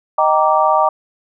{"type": "chord", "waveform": "sine", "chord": "Eb major seventh", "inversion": "none", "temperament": "just", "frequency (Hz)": [622.3, 777.8, 933.4, 1166.7], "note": ["Eb5", "G5", "Bb5", "D6"], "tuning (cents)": [0, -14, 2, -12], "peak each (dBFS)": -16, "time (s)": [0.18, 0.89], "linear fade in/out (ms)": 5, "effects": []}